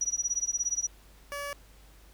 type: tone with tremolo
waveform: sine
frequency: 5830 Hz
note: F#8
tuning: 26 cents flat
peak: -24 dBFS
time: 0.01-0.87 s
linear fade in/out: 2 ms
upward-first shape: sine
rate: 17 Hz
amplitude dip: 95%
type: tone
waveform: 15% pulse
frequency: 571 Hz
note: D5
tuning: 49 cents flat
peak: -28 dBFS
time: 1.32-1.53 s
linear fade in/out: 0 ms
effects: added 50 Hz sine -53 dBFS peak until 2.13 s + pink hiss -59 dBFS RMS until 2.13 s